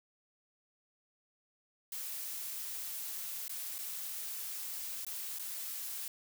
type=noise with dropouts; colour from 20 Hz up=blue; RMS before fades=-41 dBFS; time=1.92-6.08 s; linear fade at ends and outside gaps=2 ms; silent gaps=3.481-3.494 / 3.783-3.787 / 5.049-5.066 / 5.387-5.394 s; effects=none